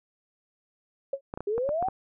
sine tone with exponential decay, 548 Hz, C#5, 20 cents flat, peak -22 dBFS, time 1.13-1.21 s, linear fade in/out 5 ms, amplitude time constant 16 ms
clicks, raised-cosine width 1 ms, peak -20 dBFS, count 7, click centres 1.339 / 1.375 / 1.406 / 1.58 / 1.691 / 1.826 / 1.885 s
sine exponential sweep, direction up, 396.5 to 794 Hz, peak -25 dBFS, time 1.47-1.89 s, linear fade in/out 5 ms
effects none

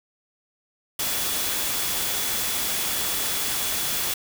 sine tone in noise, 3407 Hz, G#7, 44 cents sharp, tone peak -36 dBFS, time 0.99-4.14 s, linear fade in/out 5 ms, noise white, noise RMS -26 dBFS, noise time 0.99-4.14 s, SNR -13 dB, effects none

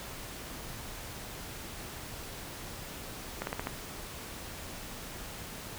slowing click train, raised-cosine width 0.5 ms, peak -18 dBFS, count 5, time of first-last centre 3.42-3.671 s, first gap 51 ms, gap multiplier 1.14, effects pink hiss -43 dBFS RMS until 5.78 s

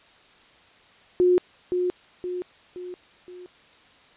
sine tone with echo, 360 Hz, F#4, 47 cents flat, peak -15 dBFS, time 1.2-1.38 s, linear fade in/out 0 ms, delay 520 ms, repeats 4, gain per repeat -6 dB, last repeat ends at 3.46 s, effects white hiss -54 dBFS RMS until 4.16 s + resampled to 8000 Hz

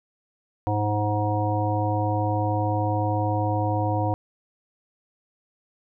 harmonic tone, 104.9 Hz, G#2, 18 cents sharp, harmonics 1 / 3 / 5 / 7 / 9, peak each -24 / -29 / -30 / -28 / -30 dBFS, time 0.67-4.14 s, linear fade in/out 0 ms, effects none

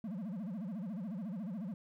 triangle tone with vibrato, 198.9 Hz, G3, 25 cents sharp, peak -36 dBFS, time 0.04-1.74 s, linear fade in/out 2 ms, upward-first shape sine, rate 14 Hz, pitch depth 270 cents each way, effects 13-bit

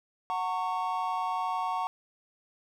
triangle chord, F# major, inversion none, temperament equal with one note detuned, 740 / 911 / 1108.7 Hz, F#5 / A#5 / C#6, 0 / -40 / 0 cents, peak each -31 dBFS, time 0.3-1.87 s, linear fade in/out 0 ms, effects none

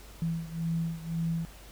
sine beating tone pair, 164.81 / 166.71 Hz, E3 / E3, 0 / +20 cents, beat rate 1.9 Hz, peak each -31 / -34 dBFS, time 0.22-1.45 s, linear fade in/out 0 ms, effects added 50 Hz sine -49 dBFS peak until 1.71 s + pink hiss -52 dBFS RMS until 1.71 s

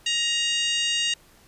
harmonic tone, 940 Hz, A#5, 14 cents sharp, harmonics 2 / 3 / 4 / 5 / 6 / 7 / 8 / 9, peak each -32 / -24 / -29 / -35 / -39 / -32 / -37 / -40 dBFS, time 0.06-1.14 s, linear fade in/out 5 ms, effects pink hiss -55 dBFS RMS until 1.47 s + resampled to 32000 Hz

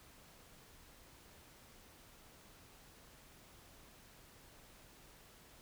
silence, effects pink hiss -61 dBFS RMS until 5.61 s

